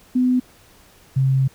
sine tone pair in turn, 251.9 / 133.44 Hz, B3 / C3, +34 / +34 cents, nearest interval major seventh, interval 1100 cents, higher first, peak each -14 / -14 dBFS, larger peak neither, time 0.15-0.4 / 1.16-1.48 s, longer second, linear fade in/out 10 ms, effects pink hiss -51 dBFS RMS until 1.54 s

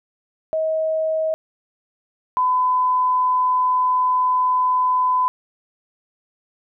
sine tone pair in turn, 635 / 1008 Hz, D#5 / B5, +35 / +35 cents, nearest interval minor sixth, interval 800 cents, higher second, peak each -18 / -15 dBFS, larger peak second, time 0.53-1.34 / 2.37-5.28 s, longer second, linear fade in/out 0 ms, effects none

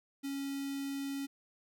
square tone with notch filter, 276.8 Hz, C#4, 2 cents flat, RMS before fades -38 dBFS, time 0.23-1.27 s, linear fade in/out 20 ms, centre 990 Hz, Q 0.68, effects none

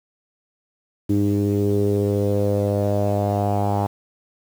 sawtooth tone with low-pass filter sweep, 101.6 Hz, G#2, 38 cents flat, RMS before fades -20 dBFS, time 1.09-3.87 s, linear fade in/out 10 ms, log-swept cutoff 320 to 830 Hz, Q 5.1, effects 7-bit

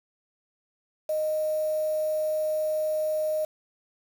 sine tone with quantisation, 619 Hz, D#5, 9 cents flat, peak -24 dBFS, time 1.09-3.45 s, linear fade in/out 5 ms, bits 7, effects none

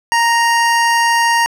25% pulse tone, 932.3 Hz, A#5, in tune, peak -7 dBFS, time 0.12-1.46 s, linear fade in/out 0 ms, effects low-pass 10000 Hz 12 dB/octave

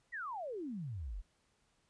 sine exponential sweep, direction down, 2000 to 38.89 Hz, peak -39 dBFS, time 0.12-1.22 s, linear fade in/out 20 ms, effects pink hiss -75 dBFS RMS until 1.89 s + resampled to 22050 Hz

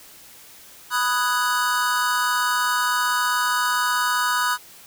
square chord, G# minor seventh, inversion first, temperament equal, 987.8 / 1244.5 / 1480 / 1661.2 Hz, B5 / D#6 / F#6 / G#6, 0 / 0 / 0 / 0 cents, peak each -25 / -25 / -25 / -31 dBFS, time 0.9-4.58 s, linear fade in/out 50 ms, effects white hiss -46 dBFS RMS until 4.86 s

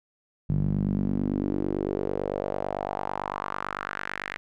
sawtooth tone with band-pass filter sweep, 48.96 Hz, G1, 1 cent flat, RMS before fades -29 dBFS, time 0.49-4.37 s, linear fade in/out 0 ms, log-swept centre 150 to 2000 Hz, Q 3.1, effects none

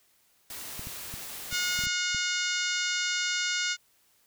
white noise, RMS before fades -40 dBFS, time 0.5-1.86 s, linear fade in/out 2 ms
clicks, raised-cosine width 5 ms, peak -29 dBFS, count 8, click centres 0.794 / 0.871 / 1.14 / 1.527 / 1.791 / 1.838 / 1.87 / 2.147 s
harmonic tone, 720 Hz, F#5, 47 cents flat, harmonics 2 / 3 / 4 / 5 / 6 / 7 / 8 / 9 / 10, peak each -32 / -34 / -35 / -36 / -37 / -37 / -38 / -39 / -39 dBFS, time 1.5-3.77 s, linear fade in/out 50 ms
effects white hiss -66 dBFS RMS until 4.26 s

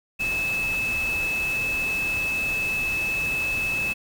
sine tone in noise, 2604 Hz, E7, 22 cents flat, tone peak -23 dBFS, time 0.19-3.94 s, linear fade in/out 20 ms, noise pink, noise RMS -35 dBFS, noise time 0.19-3.94 s, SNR +9 dB, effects none

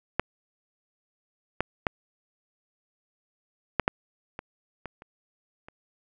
clicks, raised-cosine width 0.5 ms, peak -7 / -9 / -8 / -6 / -6 / -20 / -21 / -30 / -29 dBFS, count 9, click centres 0.196 / 1.606 / 1.868 / 3.797 / 3.879 / 4.391 / 4.857 / 5.021 / 5.685 s, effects none

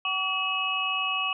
sine tone cluster, 757 / 1140 / 2580 / 2908 Hz, F#5 / C#6 / E7 / F#7, +39 / +48 / -38 / -31 cents, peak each -36 / -30 / -29 / -30 dBFS, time 0.05-1.33 s, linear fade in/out 2 ms, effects none

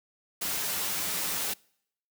white noise with comb filter, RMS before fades -31 dBFS, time 0.41-1.54 s, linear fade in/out 10 ms, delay 8.2 ms, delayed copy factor -0.5, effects noise-tail reverb RT60 0.7 s tail -26 dB re dry + high-pass 80 Hz 12 dB/octave

